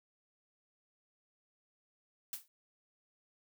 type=noise with exponential decay; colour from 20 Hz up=blue; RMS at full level=-37 dBFS; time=2.33-2.48 s; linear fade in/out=1 ms; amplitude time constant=31 ms; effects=none